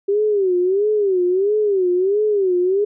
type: tone with vibrato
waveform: sine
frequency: 390 Hz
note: G4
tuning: 9 cents flat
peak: -14 dBFS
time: 0.08-2.85 s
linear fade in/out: 10 ms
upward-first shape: sine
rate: 1.5 Hz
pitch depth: 160 cents each way
effects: none